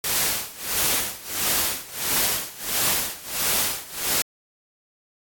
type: noise with tremolo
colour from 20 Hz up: white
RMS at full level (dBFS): -21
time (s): 0.04-4.22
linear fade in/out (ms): 2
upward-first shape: sine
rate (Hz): 1.5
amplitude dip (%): 90
effects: AAC 64 kbps